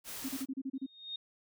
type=noise; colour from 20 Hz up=white; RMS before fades=-43 dBFS; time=0.04-0.46 s; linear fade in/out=50 ms
type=tone bursts; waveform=sine; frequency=266.9 Hz; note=C4; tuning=35 cents sharp; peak=-34 dBFS; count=8; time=0.24-0.864 s; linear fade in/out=10 ms; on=50 ms; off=32 ms
type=tone with exponential growth; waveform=sine; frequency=3704 Hz; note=A#7; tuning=12 cents flat; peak=-35 dBFS; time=0.75-1.16 s; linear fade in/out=5 ms; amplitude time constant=89 ms
effects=none